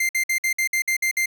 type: tone bursts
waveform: 45% pulse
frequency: 2093 Hz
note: C7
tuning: in tune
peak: -19 dBFS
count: 9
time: 0-1.259 s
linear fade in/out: 5 ms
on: 91 ms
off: 55 ms
effects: none